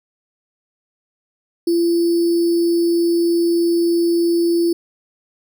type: tone with sample-and-hold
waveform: sine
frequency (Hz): 340.4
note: F4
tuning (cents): -44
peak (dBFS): -13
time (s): 1.67-4.73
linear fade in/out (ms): 5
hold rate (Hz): 4900
effects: none